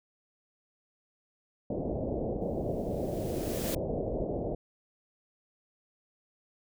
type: low-pass noise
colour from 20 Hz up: white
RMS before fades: -33 dBFS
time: 1.7-4.55 s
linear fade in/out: 5 ms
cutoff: 650 Hz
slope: 48 dB/octave
type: noise with exponential growth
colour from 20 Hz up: white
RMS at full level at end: -36 dBFS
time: 2.41-3.75 s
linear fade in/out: 5 ms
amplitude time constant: 290 ms
effects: none